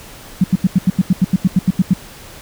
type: tone bursts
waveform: sine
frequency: 185 Hz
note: F#3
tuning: in tune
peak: -7 dBFS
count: 14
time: 0.41-1.936 s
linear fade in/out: 5 ms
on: 31 ms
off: 84 ms
effects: pink hiss -37 dBFS RMS until 2.41 s